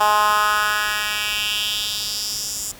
10% pulse tone with high-pass filter sweep, 209.9 Hz, G#3, 19 cents sharp, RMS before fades -21 dBFS, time 0-2.72 s, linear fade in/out 10 ms, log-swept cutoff 880 to 7200 Hz, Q 2.8, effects pink hiss -42 dBFS RMS until 2.79 s

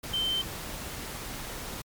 sine tone in noise, 3104 Hz, G7, 18 cents flat, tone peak -26 dBFS, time 0.13-0.42 s, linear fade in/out 10 ms, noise pink, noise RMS -38 dBFS, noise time 0.03-1.82 s, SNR +9 dB, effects MP3 96 kbps

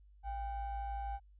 triangle ring-modulated tone, 370 Hz, F#4, in tune, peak -32 dBFS, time 0.23-1.2 s, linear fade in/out 50 ms, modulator 426 Hz, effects added 50 Hz sine -58 dBFS peak until 1.39 s + resampled to 8000 Hz

